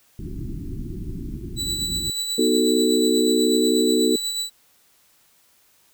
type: low-pass noise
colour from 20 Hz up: pink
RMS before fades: -31 dBFS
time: 0.19-2.1 s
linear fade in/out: 2 ms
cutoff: 370 Hz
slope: 96 dB/octave
type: tone with tremolo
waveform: 30% pulse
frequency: 3951 Hz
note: B7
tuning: in tune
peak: -20 dBFS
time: 1.56-4.5 s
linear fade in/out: 50 ms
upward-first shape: sine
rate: 8.2 Hz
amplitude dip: 40%
type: chord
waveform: sine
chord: B dominant seventh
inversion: none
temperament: equal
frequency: 246.9 / 311.1 / 370 / 440 Hz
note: B3 / D#4 / F#4 / A4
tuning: 0 / 0 / 0 / 0 cents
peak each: -22 dBFS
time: 2.38-4.16 s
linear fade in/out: 5 ms
effects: white hiss -59 dBFS RMS until 5.93 s